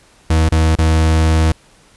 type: tone with dropouts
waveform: 40% pulse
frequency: 80 Hz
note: D#2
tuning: 49 cents sharp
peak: -9 dBFS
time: 0.3-1.52 s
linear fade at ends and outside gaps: 5 ms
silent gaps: 0.49-0.519 / 0.755-0.786 s
effects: pink hiss -49 dBFS RMS until 1.96 s + resampled to 24000 Hz